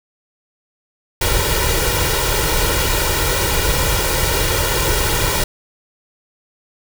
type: noise with comb filter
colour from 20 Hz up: pink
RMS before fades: -17 dBFS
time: 1.21-5.44 s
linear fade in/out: 5 ms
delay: 2.1 ms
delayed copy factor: +0.75
effects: none